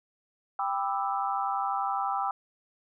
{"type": "chord", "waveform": "sine", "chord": "E minor seventh", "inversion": "first", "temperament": "just", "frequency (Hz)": [791.1, 988.9, 1186.7, 1318.5], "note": ["G5", "B5", "D6", "E6"], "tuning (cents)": [16, 2, 18, 0], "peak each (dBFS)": [-30, -34, -34, -33], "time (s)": [0.59, 2.31], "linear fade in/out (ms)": 2, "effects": []}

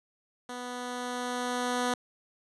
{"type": "tone with level ramp", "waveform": "10% pulse", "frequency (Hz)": 246.9, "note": "B3", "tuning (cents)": 0, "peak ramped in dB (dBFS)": [-29, -18], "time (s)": [0.49, 1.94], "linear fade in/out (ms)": 2, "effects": ["resampled to 24000 Hz"]}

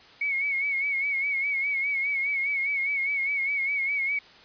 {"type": "tone with vibrato", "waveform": "sine", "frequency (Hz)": 2217, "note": "C#7", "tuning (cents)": 0, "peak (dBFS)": -24, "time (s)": [0.21, 4.19], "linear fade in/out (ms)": 5, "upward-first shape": "sine", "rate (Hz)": 4.9, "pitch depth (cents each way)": 63, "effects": ["white hiss -51 dBFS RMS until 4.44 s", "resampled to 11025 Hz"]}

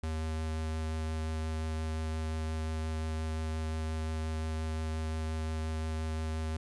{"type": "tone with vibrato", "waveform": "square", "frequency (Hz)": 79.2, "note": "D#2", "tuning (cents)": 31, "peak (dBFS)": -33, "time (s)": [0.03, 6.57], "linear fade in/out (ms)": 5, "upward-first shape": "sine", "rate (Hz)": 5.7, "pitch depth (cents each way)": 8, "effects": ["resampled to 24000 Hz", "12-bit"]}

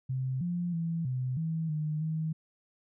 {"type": "tone with pitch steps", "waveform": "sine", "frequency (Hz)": [130.6, 175, 166, 128.1, 161.7, 153, 158.4], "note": ["C3", "F3", "E3", "C3", "E3", "D#3", "D#3"], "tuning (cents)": [-3, 4, 12, -36, -33, -29, 31], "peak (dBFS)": -29, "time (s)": [0.09, 2.33], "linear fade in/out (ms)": 10, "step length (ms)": 320, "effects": []}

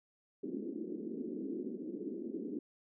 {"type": "band-pass noise", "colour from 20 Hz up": "white", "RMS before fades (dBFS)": -41, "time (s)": [0.43, 2.59], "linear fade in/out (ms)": 5, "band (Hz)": [210, 390], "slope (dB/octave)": 48, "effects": []}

